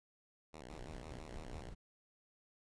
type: tone with vibrato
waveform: 5% pulse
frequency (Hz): 69.4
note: C#2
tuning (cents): +3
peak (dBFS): -39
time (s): 0.53-1.7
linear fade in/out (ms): 10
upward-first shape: square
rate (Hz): 6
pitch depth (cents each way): 220
type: noise with tremolo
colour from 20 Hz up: brown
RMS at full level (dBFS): -48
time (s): 0.69-1.75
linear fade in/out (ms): 20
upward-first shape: triangle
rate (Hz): 4.9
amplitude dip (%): 45
effects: resampled to 22050 Hz